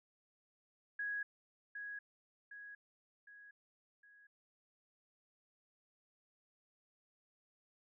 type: tone with echo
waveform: sine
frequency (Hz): 1661.2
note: G#6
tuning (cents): 0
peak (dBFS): -37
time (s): 0.99-1.23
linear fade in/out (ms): 5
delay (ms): 760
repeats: 4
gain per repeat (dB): -6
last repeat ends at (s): 4.27
effects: none